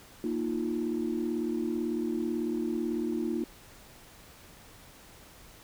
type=chord; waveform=sine; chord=Bb suspended fourth; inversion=none; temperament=equal; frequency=233.1 / 311.1 / 349.2 Hz; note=Bb3 / Eb4 / F4; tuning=0 / 0 / 0 cents; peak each=-32 dBFS; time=0.24-3.44 s; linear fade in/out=2 ms; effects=tanh soft clip ceiling -21 dBFS + pink hiss -53 dBFS RMS until 5.63 s